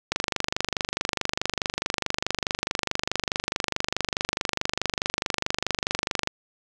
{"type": "click train", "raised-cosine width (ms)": 0.2, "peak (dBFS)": -6, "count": 153, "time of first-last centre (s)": [0.12, 6.274], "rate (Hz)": 24.7, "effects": []}